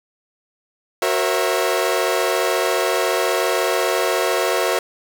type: chord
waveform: sawtooth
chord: F# dominant seventh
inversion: none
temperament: equal with one note detuned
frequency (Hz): 370 / 466.2 / 540.5 / 659.3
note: F#4 / A#4 / C#5 / E5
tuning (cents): 0 / 0 / -44 / 0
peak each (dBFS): -19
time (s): 1.02-4.79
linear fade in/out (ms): 2
effects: none